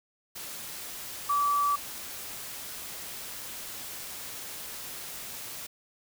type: tone in noise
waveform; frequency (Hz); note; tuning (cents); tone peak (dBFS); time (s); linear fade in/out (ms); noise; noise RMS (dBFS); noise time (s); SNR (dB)
sine; 1154; D6; -31; -23; 1.29-1.76; 10; white; -40; 0.35-5.67; +14
effects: none